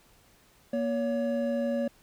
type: tone pair together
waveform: triangle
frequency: 237.1 / 564 Hz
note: A#3 / C#5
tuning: +30 / +30 cents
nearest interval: octave + minor third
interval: 1500 cents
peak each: -27 dBFS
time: 0.73-1.88 s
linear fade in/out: 5 ms
effects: pink hiss -61 dBFS RMS until 2.02 s